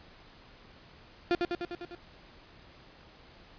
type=tone with echo; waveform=35% pulse; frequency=349.2 Hz; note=F4; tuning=in tune; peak=-22 dBFS; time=1.31-1.35 s; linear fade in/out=0 ms; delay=100 ms; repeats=6; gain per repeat=-3 dB; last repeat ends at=1.95 s; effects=pink hiss -55 dBFS RMS until 3.58 s + resampled to 11025 Hz